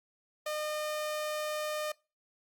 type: tone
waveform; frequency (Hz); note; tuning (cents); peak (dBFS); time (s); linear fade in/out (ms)
sawtooth; 608; D#5; -40; -29; 0.46-1.92; 5
effects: noise-tail reverb RT60 0.3 s tail -23 dB re dry + Opus 48 kbps